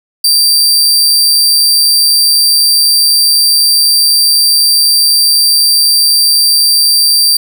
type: tone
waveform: sawtooth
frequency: 4688 Hz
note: D8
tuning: 4 cents flat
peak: -3 dBFS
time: 0.24-7.37 s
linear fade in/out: 5 ms
effects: 7-bit